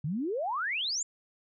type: exponential sweep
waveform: sine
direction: up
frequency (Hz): 135.8 to 7459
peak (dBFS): -29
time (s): 0.04-1.03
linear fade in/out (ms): 5
effects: none